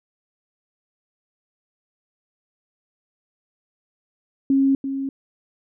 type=tone with echo; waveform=sine; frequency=271.7 Hz; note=C#4; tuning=35 cents flat; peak=-14 dBFS; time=4.5-4.75 s; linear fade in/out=2 ms; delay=340 ms; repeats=1; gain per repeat=-9 dB; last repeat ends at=5.09 s; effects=none